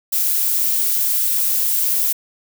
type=noise; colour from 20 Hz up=violet; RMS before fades=-18 dBFS; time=0.12-2.13 s; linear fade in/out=10 ms; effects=none